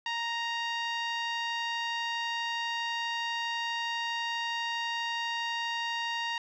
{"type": "tone with low-pass filter", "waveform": "10% pulse", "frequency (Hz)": 932.3, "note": "A#5", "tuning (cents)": 0, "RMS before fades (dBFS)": -33, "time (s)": [0.06, 6.38], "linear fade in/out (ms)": 2, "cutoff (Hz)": 3400, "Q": 0.74, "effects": []}